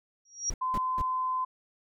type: tone with exponential growth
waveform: sine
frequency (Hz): 5680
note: F8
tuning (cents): +28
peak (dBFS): -24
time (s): 0.25-0.5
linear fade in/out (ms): 5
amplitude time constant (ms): 53
type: noise bursts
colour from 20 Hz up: brown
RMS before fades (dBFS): -33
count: 3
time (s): 0.5-1.017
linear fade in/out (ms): 2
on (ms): 39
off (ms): 200
type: tone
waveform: sine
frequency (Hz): 1026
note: C6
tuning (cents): -34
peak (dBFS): -27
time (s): 0.61-1.45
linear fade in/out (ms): 10
effects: none